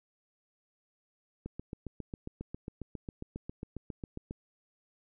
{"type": "click train", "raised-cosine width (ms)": 3, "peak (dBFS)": -26, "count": 22, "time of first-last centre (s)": [1.46, 4.309], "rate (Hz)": 7.37, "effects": []}